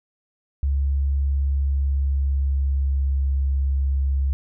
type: tone with pitch glide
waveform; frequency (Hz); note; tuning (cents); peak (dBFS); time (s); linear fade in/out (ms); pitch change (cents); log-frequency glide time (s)
sine; 69.3 to 68.19; C#2 to C#2; 0 to -28; -18; 0.63-4.33; 0; -28; 1.31-3.31
effects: none